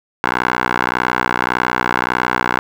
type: tone with band-pass filter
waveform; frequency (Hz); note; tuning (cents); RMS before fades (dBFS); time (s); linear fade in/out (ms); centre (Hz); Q
10% pulse; 61.74; B1; 0; -18; 0.24-2.59; 0; 1300; 1.9
effects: none